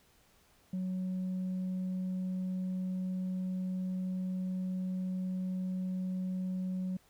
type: tone with tanh clipping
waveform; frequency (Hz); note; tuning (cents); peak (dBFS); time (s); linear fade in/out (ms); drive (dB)
sine; 185.1; F#3; +1; -33; 0.73-6.97; 5; 1
effects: pink hiss -66 dBFS RMS until 7.09 s